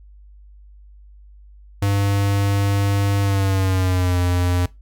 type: tone with pitch glide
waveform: square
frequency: 100 to 89.09 Hz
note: G2 to F2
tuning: +35 to +35 cents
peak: -17 dBFS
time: 1.82-4.66 s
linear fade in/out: 5 ms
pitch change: -200 cents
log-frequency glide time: 3.21-4.18 s
effects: noise-tail reverb RT60 0.2 s tail -19 dB re dry + added 50 Hz sine -42 dBFS peak until 4.81 s